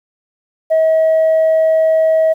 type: tone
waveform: sine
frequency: 640 Hz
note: D#5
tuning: 49 cents sharp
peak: -7 dBFS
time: 0.7-2.34 s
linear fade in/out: 20 ms
effects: tanh soft clip ceiling -7 dBFS + 8-bit